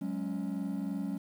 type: chord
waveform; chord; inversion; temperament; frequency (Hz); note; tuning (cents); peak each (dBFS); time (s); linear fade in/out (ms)
triangle; F# suspended second; none; just; 185 / 208.1 / 277.5; F#3 / G#3 / C#4; 0 / +4 / +2; -34; 0.01-1.18; 10
effects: tanh soft clip ceiling -25 dBFS + 10-bit